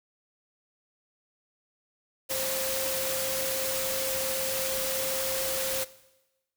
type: tone in noise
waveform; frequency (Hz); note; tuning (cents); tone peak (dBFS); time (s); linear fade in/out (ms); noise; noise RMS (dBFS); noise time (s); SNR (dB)
sine; 529; C5; +19; -33; 2.29-5.85; 20; white; -31; 2.29-5.85; -5
effects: noise-tail reverb RT60 1.0 s tail -18 dB re dry